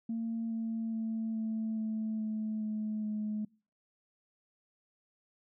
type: tone with pitch steps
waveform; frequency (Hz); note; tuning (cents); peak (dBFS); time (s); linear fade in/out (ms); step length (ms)
sine; 227.7 / 225.5 / 223.3 / 221.1 / 218.9 / 216.8 / 214.7 / 212.6; A#3 / A3 / A3 / A3 / A3 / A3 / A3 / G#3; -40 / +43 / +26 / +9 / -9 / -25 / -42 / +41; -31; 0.09-3.45; 5; 420
effects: noise-tail reverb RT60 0.4 s tail -26 dB re dry + tanh soft clip ceiling -28 dBFS